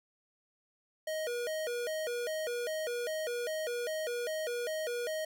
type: tone with vibrato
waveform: square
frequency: 549 Hz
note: C#5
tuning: 17 cents flat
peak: -34 dBFS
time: 1.07-5.25 s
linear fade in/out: 5 ms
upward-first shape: square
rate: 2.5 Hz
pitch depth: 230 cents each way
effects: none